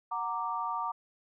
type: chord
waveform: sine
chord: Gb augmented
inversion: none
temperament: equal with one note detuned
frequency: 740 / 927 / 1174.7 Hz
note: Gb5 / Bb5 / D6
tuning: 0 / -10 / 0 cents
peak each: -39 / -34 / -34 dBFS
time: 0.11-0.92 s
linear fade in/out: 10 ms
effects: none